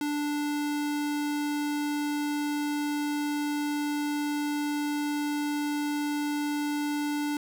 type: tone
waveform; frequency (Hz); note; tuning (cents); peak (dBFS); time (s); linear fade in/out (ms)
square; 293.7; D4; 0; -28; 0.01-7.37; 2
effects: none